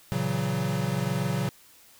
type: chord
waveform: square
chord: F# dominant seventh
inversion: first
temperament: equal with one note detuned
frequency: 116.54 / 138.59 / 164.81 / 185.75 Hz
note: A#2 / C#3 / E3 / F#3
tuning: 0 / 0 / 0 / +7 cents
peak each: -33 / -30 / -35 / -31 dBFS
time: 0.12-1.49 s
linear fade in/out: 0 ms
effects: white hiss -55 dBFS RMS until 1.99 s